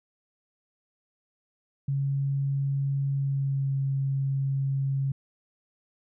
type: tone with pitch glide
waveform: sine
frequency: 138.4 to 136.49 Hz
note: C#3 to C#3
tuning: -2 to -26 cents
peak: -24 dBFS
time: 1.88-5.12 s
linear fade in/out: 5 ms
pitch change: -24 cents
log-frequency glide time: 3.13-3.76 s
effects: none